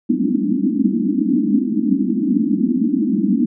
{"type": "band-pass noise", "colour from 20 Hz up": "pink", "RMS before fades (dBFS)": -17, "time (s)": [0.09, 3.46], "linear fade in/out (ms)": 10, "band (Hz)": [190, 320], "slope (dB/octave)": 96, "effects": []}